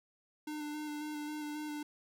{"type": "tone with vibrato", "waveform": "square", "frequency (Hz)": 300, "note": "D4", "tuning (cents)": 37, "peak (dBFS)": -39, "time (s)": [0.47, 1.83], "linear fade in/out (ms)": 5, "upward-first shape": "square", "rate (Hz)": 3.7, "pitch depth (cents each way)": 16, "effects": []}